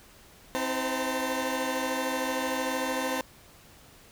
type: tone cluster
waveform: 20% pulse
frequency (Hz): 263.1 / 321.7 / 513 / 901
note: C4 / E4 / C5 / A5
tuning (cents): +10 / -42 / -34 / +41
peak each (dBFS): -27 / -32 / -28 / -30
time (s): 0.55-3.21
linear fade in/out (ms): 0
effects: pink hiss -54 dBFS RMS until 4.11 s